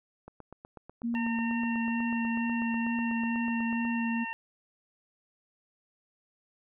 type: click train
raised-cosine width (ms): 1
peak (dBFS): -31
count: 30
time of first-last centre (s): 0.28-3.851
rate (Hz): 8.12
type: tone with vibrato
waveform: sine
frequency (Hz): 233.1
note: A#3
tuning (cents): 0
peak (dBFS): -28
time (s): 1.03-4.25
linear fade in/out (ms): 20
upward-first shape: sine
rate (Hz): 2.2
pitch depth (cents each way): 17
type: harmonic tone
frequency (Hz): 911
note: A#5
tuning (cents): -40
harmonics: 1 / 2 / 3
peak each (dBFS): -38 / -38 / -38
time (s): 1.15-4.33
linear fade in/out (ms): 0
effects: none